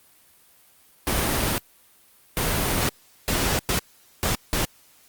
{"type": "noise bursts at uneven times", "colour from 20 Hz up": "pink", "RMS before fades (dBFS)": -23, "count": 6, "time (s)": [[1.07, 1.58], [2.37, 2.89], [3.28, 3.59], [3.69, 3.79], [4.23, 4.35], [4.53, 4.65]], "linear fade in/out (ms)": 0, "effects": ["white hiss -56 dBFS RMS until 5.08 s", "Opus 32 kbps"]}